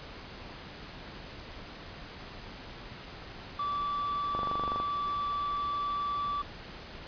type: tone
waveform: triangle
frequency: 1158 Hz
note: D6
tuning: 25 cents flat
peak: -28 dBFS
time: 3.59-6.42 s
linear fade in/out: 5 ms
type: click train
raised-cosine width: 1 ms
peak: -21 dBFS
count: 12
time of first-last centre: 4.35-4.801 s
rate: 24.4 Hz
effects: pink hiss -45 dBFS RMS until 7.07 s + resampled to 11025 Hz